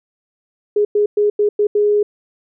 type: tone bursts at uneven times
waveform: sine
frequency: 415.3 Hz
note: G#4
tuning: in tune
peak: -11 dBFS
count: 6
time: 0.76-0.85 / 0.95-1.06 / 1.17-1.3 / 1.39-1.49 / 1.59-1.67 / 1.75-2.03 s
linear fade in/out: 5 ms
effects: none